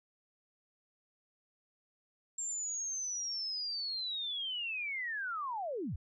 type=linear sweep; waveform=sine; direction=down; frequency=7450 to 55.9 Hz; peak=-35 dBFS; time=2.38-5.96 s; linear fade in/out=5 ms; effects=none